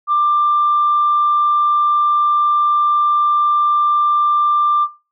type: tone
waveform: sine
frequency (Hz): 1186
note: D6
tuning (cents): +17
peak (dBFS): -10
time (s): 0.07-4.88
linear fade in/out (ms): 50
effects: noise-tail reverb RT60 0.3 s tail -17 dB re dry + tanh soft clip ceiling -7 dBFS